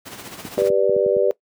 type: noise with tremolo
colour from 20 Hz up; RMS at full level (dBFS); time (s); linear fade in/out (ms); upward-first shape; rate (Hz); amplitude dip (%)
pink; -33; 0.05-0.7; 20; sine; 15; 55
type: clicks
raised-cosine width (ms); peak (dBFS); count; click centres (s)
3; -16; 8; 0.452 / 0.576 / 0.619 / 0.702 / 0.895 / 0.964 / 1.063 / 1.166
type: chord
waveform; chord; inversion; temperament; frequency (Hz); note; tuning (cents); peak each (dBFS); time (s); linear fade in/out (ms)
sine; G major; none; just; 392 / 490 / 588; G4 / B4 / D5; 0 / -14 / +2; -19; 0.58-1.31; 0
effects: noise-tail reverb RT60 0.1 s tail -20 dB re dry + high-pass 150 Hz 12 dB/octave